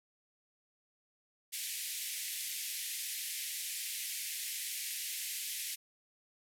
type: band-pass noise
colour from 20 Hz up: white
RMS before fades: -40 dBFS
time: 1.52-5.76 s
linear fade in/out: 20 ms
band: 1900 to 14000 Hz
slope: 48 dB/octave
effects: none